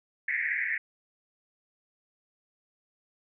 white band-pass noise, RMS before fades -30 dBFS, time 0.28-0.78 s, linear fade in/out 5 ms, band 1700 to 2200 Hz, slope 96 dB/octave, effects none

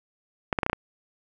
clicks, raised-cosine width 0.5 ms, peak -8 dBFS, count 6, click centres 0.528 / 0.588 / 0.632 / 0.664 / 0.698 / 0.731 s, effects none

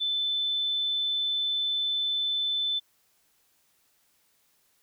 sine tone, 3520 Hz, A7, in tune, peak -25 dBFS, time 0-2.8 s, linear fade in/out 20 ms, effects white hiss -68 dBFS RMS until 4.82 s

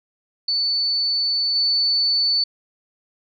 sine tone with level steps, 4490 Hz, C#8, 21 cents sharp, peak -18 / -16 dBFS, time 0.48-2.44 s, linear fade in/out 5 ms, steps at 1.55 s, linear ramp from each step 10 ms, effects none

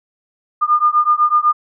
sine beating tone pair, 1208 / 1216 Hz, D6 / D#6, +48 / -40 cents, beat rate 8 Hz, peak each -14 dBFS, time 0.61-1.53 s, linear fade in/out 20 ms, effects none

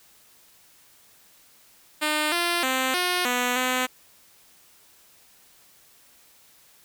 5% pulse tone with pitch steps, 303.8 / 345.7 / 260.3 / 359 / 247.1 / 254.3 Hz, D#4 / F4 / C4 / F4 / B3 / C4, -41 / -18 / -9 / +48 / +1 / -49 cents, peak -11 dBFS, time 2.01-3.87 s, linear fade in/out 20 ms, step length 310 ms, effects white hiss -56 dBFS RMS until 6.84 s

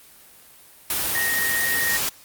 sine tone in noise, 1864.7 Hz, A#6, in tune, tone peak -22 dBFS, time 1.15-1.97 s, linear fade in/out 2 ms, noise white, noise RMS -24 dBFS, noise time 0.9-2.09 s, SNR -1 dB, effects white hiss -49 dBFS RMS until 2.24 s + Opus 32 kbps

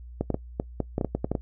clicks, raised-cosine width 2 ms, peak -12 dBFS, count 12, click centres 0.21 / 0.303 / 0.344 / 0.599 / 0.803 / 0.981 / 1.012 / 1.047 / 1.15 / 1.245 / 1.316 / 1.352 s, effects noise-tail reverb RT60 0.1 s tail -21 dB re dry + added 60 Hz sine -40 dBFS peak until 1.41 s

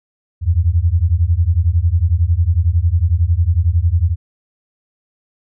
sine beating tone pair, 79.9 / 90.9 Hz, D#2 / F#2, +47 / -30 cents, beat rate 11 Hz, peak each -14 dBFS, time 0.41-4.16 s, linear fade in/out 50 ms, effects none

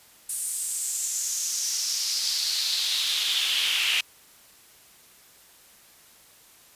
brown noise with high-pass filter sweep, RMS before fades -27 dBFS, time 0.29-4.01 s, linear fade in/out 5 ms, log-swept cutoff 9300 to 2700 Hz, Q 4, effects white hiss -54 dBFS RMS until 6.75 s + resampled to 32000 Hz

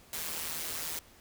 white noise with amplitude modulation, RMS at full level -34 dBFS, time 0.13-0.99 s, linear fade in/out 2 ms, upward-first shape sine, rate 161 Hz, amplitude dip 70%, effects pink hiss -58 dBFS RMS until 1.2 s

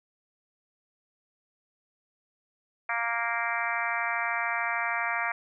harmonic tone, 233 Hz, A#3, 1 cent flat, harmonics 3 / 4 / 5 / 6 / 7 / 8 / 9 / 10, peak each -35 / -35 / -35 / -35 / -35 / -35 / -35 / -35 dBFS, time 2.89-5.32 s, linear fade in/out 5 ms, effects none

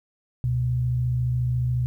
sine tone pair together, 69.3 / 123.48 Hz, C#2 / B2, 0 / 0 cents, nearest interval minor seventh, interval 1000 cents, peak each -31 / -21 dBFS, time 0.44-1.86 s, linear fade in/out 0 ms, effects 10-bit

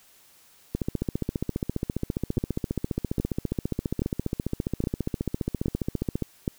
two click trains, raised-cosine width 3 ms, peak -12 / -13 dBFS, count 6 / 82, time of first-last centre 2.38-6.478 / 0.75-6.223 s, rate 1.22 / 14.8 Hz, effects white hiss -57 dBFS RMS until 6.58 s

